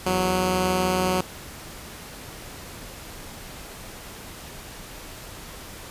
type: tone pair together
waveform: 10% pulse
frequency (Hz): 82.14 / 184.4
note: E2 / F#3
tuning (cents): -6 / -6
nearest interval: octave + major second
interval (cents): 1400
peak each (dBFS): -22 / -13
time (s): 0.06-1.21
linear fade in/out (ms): 5
effects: pink hiss -40 dBFS RMS until 5.9 s + resampled to 32000 Hz